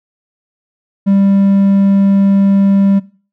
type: tone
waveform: triangle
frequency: 197.1 Hz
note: G3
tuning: 10 cents sharp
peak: -5 dBFS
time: 1.06-3 s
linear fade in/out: 20 ms
effects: noise-tail reverb RT60 0.4 s tail -20 dB re dry